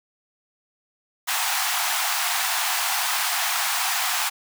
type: high-pass noise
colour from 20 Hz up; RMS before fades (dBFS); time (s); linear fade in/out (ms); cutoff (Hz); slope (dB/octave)
pink; -24; 1.27-4.3; 20; 700; 96
effects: none